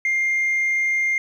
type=tone; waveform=sine; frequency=2111 Hz; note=C7; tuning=15 cents sharp; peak=-16 dBFS; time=0.05-1.18 s; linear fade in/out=2 ms; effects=tanh soft clip ceiling -16 dBFS + 9-bit